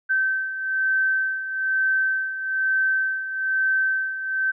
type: beating tone pair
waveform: sine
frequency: 1545 / 1546.1 Hz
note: G6 / G6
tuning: -26 / -24 cents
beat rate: 1.1 Hz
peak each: -27 / -21 dBFS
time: 0.09-4.52 s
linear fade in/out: 20 ms
effects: none

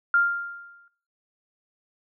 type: tone with exponential decay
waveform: sine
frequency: 1396.9 Hz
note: F6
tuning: in tune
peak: -15 dBFS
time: 0.14-0.88 s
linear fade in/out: 2 ms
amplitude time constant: 160 ms
effects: noise-tail reverb RT60 0.5 s tail -17 dB re dry

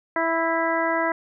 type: harmonic tone with a mistuned harmonic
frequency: 329.6 Hz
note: E4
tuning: in tune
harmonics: 1 / 2 / 3 / 4 / 5 / 6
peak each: -28 / -25 / -26 / -30 / -29 / -29 dBFS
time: 0.16-1.12 s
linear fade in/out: 2 ms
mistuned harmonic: 5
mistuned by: -16 cents
effects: none

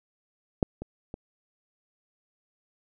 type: clicks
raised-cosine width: 2 ms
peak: -8 / -22 / -23 dBFS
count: 3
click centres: 0.628 / 0.82 / 1.141 s
effects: none

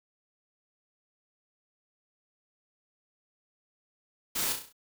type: noise with echo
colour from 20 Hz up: white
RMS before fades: -31 dBFS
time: 4.35-4.53 s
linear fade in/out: 10 ms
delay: 33 ms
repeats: 6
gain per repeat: -5 dB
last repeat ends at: 4.728 s
effects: none

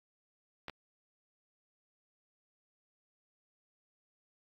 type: clicks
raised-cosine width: 0.3 ms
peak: -25 / -26 dBFS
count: 2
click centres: 0.683 / 0.697 s
effects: AAC 64 kbps

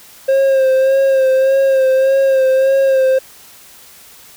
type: tone with vibrato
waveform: triangle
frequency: 533 Hz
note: C5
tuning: 32 cents sharp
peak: -7 dBFS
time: 0.28-3.19 s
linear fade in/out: 10 ms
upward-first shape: sine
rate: 1.7 Hz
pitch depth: 31 cents each way
effects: white hiss -41 dBFS RMS until 4.36 s

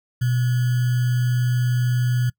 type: tone with sample-and-hold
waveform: sine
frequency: 123.47 Hz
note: B2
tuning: in tune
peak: -17 dBFS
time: 0.21-2.3 s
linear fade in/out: 10 ms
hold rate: 1575 Hz
effects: noise-tail reverb RT60 0.1 s tail -24 dB re dry

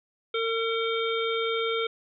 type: harmonic tone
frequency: 454.1 Hz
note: A#4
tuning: 45 cents flat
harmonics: 1 / 3 / 5 / 7 / 8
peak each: -27 / -32 / -34 / -35 / -36 dBFS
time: 0.34-1.87 s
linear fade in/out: 5 ms
effects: none

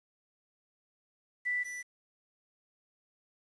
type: tone pair in turn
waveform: sine / square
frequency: 1975.5 / 1975.5 Hz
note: B6 / B6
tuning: 0 / 0 cents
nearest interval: unison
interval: 0 cents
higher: neither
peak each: -29 / -39 dBFS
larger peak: first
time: 1.45-1.64 / 1.64-1.83 s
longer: neither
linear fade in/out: 20 ms
effects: resampled to 22050 Hz + 10-bit

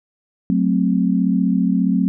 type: chord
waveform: sine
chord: F# diminished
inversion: none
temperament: equal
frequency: 185 / 220 / 261.6 Hz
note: F#3 / A3 / C4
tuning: 0 / 0 / 0 cents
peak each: -17 / -20 / -19 dBFS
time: 0.5-2.08 s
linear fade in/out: 0 ms
effects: none

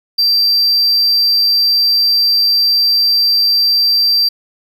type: tone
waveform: triangle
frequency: 4699 Hz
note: D8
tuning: in tune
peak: -8 dBFS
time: 0.18-4.29 s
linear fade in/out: 10 ms
effects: 8-bit

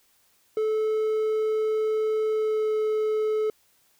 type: tone with pitch glide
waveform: triangle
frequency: 434.5 to 431.5 Hz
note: A4 to A4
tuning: -22 to -34 cents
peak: -20 dBFS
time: 0.57-3.5 s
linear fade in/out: 2 ms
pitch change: -12 cents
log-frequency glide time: 2.28-2.75 s
effects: white hiss -64 dBFS RMS until 3.99 s

